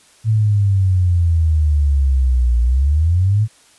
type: exponential two-way sweep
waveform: sine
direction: down then up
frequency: 112.1 to 58.27 to 112.1 Hz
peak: -11 dBFS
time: 0.24-3.48 s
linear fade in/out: 50 ms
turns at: 2.61 s
effects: white hiss -50 dBFS RMS until 3.78 s + resampled to 24000 Hz